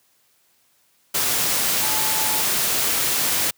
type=tone in noise; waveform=sine; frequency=867 Hz; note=A5; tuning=26 cents flat; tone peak=-30 dBFS; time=1.82-2.42 s; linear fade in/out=10 ms; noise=white; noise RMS=-21 dBFS; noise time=1.14-3.51 s; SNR=-12 dB; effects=white hiss -62 dBFS RMS until 3.57 s + high-pass 80 Hz 12 dB/octave